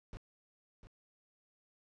brown noise with echo, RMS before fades -45 dBFS, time 0.13-0.17 s, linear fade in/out 0 ms, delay 700 ms, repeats 1, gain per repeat -10 dB, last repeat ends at 0.87 s, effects low-pass 6000 Hz 12 dB/octave

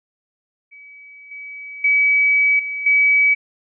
sine tone with level steps, 2280 Hz, C#7, 48 cents sharp, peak -39 / -31 / -12 / -23 / -11 dBFS, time 0.71-3.35 s, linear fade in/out 20 ms, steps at 1.31 / 1.84 / 2.59 / 2.86 s, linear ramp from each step 5 ms, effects none

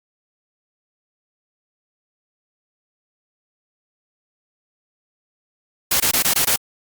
white noise bursts, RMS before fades -17 dBFS, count 6, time 5.91-6.561 s, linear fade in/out 5 ms, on 91 ms, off 21 ms, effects Opus 48 kbps

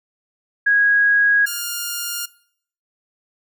sine / 5% pulse tone pair in turn, 1650 / 1411.5 Hz, G#6 / F6, -12 / +18 cents, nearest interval minor third, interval 270 cents, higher first, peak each -12 dBFS, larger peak neither, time 0.66-1.46 / 1.46-2.26 s, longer neither, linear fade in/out 10 ms, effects noise-tail reverb RT60 0.6 s tail -20 dB re dry

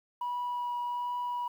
sine tone with vibrato, 973 Hz, B5, 26 cents flat, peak -29 dBFS, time 0.21-1.48 s, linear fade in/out 5 ms, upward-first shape triangle, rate 1.3 Hz, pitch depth 10 cents each way, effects tanh soft clip ceiling -29 dBFS + 10-bit

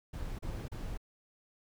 brown noise bursts, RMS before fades -39 dBFS, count 3, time 0.13-0.976 s, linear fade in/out 10 ms, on 260 ms, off 33 ms, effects none

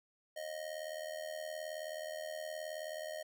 square tone with amplitude modulation, 622.3 Hz, D#5, in tune, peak -38 dBFS, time 0.36-3.23 s, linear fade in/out 10 ms, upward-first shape sine, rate 79 Hz, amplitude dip 75%, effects none

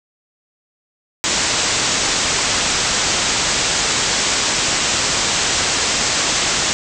white low-pass noise, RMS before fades -18 dBFS, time 1.24-6.73 s, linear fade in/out 0 ms, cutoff 8000 Hz, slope 96 dB/octave, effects none

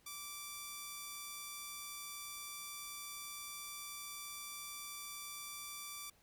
5% pulse tone, 1167 Hz, D6, 11 cents flat, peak -33 dBFS, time 0.06-6.1 s, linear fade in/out 5 ms, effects pink hiss -70 dBFS RMS until 6.22 s

